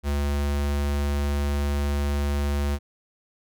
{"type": "tone", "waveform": "square", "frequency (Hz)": 71.7, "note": "D2", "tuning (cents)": -41, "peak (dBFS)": -23, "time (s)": [0.03, 2.79], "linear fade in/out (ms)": 50, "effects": []}